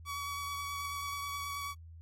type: tone with vibrato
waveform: sawtooth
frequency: 1134 Hz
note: C#6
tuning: 39 cents sharp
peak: -33 dBFS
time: 0.05-1.75 s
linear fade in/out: 50 ms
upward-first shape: sine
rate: 9.3 Hz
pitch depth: 11 cents each way
effects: added 82 Hz sine -48 dBFS peak until 2.01 s + AAC 48 kbps